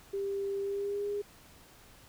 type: tone with pitch glide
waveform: sine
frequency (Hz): 396.1 to 409.1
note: G4 to G#4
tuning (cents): +18 to -26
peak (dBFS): -31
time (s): 0.13-1.22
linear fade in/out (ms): 10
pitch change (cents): +56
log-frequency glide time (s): 0.62-1.08
effects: pink hiss -57 dBFS RMS until 2.08 s